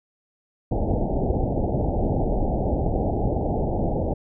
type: low-pass noise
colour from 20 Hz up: pink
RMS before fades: -23 dBFS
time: 0.71-4.14 s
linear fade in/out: 10 ms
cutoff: 830 Hz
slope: 96 dB/octave
effects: none